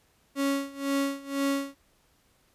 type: tone with tremolo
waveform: 35% pulse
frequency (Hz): 277.2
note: C#4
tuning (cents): 0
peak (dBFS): -22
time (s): 0.35-1.75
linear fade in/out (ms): 50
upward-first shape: sine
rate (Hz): 2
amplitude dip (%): 90
effects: pink hiss -66 dBFS RMS until 2.54 s + resampled to 32000 Hz